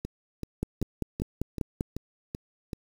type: two click trains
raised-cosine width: 3 ms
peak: -21 / -15 dBFS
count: 8 / 7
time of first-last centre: 0.05-2.732 / 0.63-1.809 s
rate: 2.61 / 5.09 Hz
effects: 7-bit